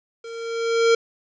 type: tone with level ramp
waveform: square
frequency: 460 Hz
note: A#4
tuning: 23 cents flat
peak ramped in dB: -35 to -13 dBFS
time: 0.24-0.95 s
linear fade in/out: 5 ms
effects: resampled to 16000 Hz + 9-bit